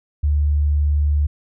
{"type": "tone", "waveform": "sine", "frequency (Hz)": 73.5, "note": "D2", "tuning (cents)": 2, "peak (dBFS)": -14, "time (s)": [0.23, 1.27], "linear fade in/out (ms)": 10, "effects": []}